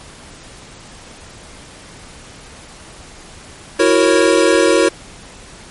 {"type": "chord", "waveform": "square", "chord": "F# dominant seventh", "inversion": "third", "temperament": "equal with one note detuned", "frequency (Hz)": [329.6, 370, 466.2, 550.2], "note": ["E4", "F#4", "A#4", "C#5"], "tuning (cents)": [0, 0, 0, -13], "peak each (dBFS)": -16, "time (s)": [3.79, 4.89], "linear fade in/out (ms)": 10, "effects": ["pink hiss -38 dBFS RMS until 5.7 s", "MP3 48 kbps"]}